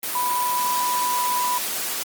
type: tone in noise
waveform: sine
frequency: 987.8 Hz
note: B5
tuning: in tune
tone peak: -21 dBFS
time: 0.15-1.58 s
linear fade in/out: 2 ms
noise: white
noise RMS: -27 dBFS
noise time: 0.03-2.03 s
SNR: +3 dB
effects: high-pass 200 Hz 12 dB/octave + Opus 24 kbps